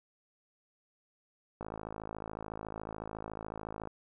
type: click train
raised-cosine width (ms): 1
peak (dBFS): -26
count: 123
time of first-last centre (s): 1.61-3.873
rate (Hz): 53.9
effects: none